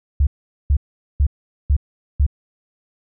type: tone bursts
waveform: sine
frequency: 70.1 Hz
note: C#2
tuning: 20 cents sharp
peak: -11 dBFS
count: 5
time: 0.2-2.265 s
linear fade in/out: 5 ms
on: 69 ms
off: 430 ms
effects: none